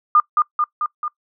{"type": "tone with echo", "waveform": "sine", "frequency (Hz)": 1212, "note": "D#6", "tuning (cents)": -46, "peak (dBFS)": -9, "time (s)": [0.15, 0.2], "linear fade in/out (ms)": 2, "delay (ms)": 220, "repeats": 4, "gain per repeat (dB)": -3, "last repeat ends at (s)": 1.08, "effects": ["noise-tail reverb RT60 0.1 s tail -21 dB re dry"]}